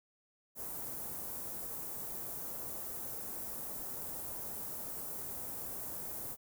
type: band-stop noise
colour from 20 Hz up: white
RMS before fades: -42 dBFS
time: 0.55-6.37 s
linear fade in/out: 50 ms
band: 840 to 12000 Hz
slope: 12 dB/octave
effects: none